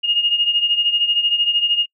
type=beating tone pair; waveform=sine; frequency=2847 / 2860 Hz; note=F7 / F7; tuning=+33 / +41 cents; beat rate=13 Hz; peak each=-16 / -21 dBFS; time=0.03-1.86 s; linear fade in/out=20 ms; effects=noise-tail reverb RT60 0.1 s tail -25 dB re dry